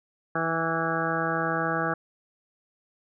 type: harmonic tone with a mistuned harmonic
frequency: 163.8 Hz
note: E3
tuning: 11 cents flat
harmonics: 1 / 2 / 3 / 4 / 5 / 7 / 8 / 9 / 10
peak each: -33 / -33 / -33 / -33 / -33 / -33 / -33 / -33 / -33 dBFS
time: 0.35-1.94 s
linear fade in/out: 5 ms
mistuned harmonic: 8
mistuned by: +17 cents
effects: none